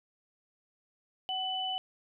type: tone pair together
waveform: sine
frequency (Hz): 751.9 / 2993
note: F#5 / F#7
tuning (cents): +28 / +19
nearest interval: 2 octaves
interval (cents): 2391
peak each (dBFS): -35 / -33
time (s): 1.29-1.78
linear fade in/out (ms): 0
effects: none